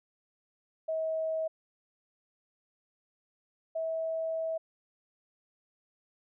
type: tone pair in turn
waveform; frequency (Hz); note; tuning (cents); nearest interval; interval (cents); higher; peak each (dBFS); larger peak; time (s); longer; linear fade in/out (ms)
sine; 640 / 648.2; D#5 / E5; +49 / -29; unison; 22; second; -29 / -30; first; 0.88-1.48 / 3.75-4.58; second; 10
effects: none